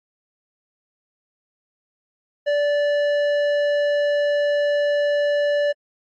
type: tone with tanh clipping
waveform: sine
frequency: 582 Hz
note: D5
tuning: 16 cents flat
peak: -19 dBFS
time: 2.46-5.73 s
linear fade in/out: 20 ms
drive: 12 dB
effects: AAC 64 kbps